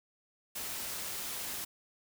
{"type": "noise", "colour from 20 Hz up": "white", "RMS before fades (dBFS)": -39, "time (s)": [0.55, 1.65], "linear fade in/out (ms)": 10, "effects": []}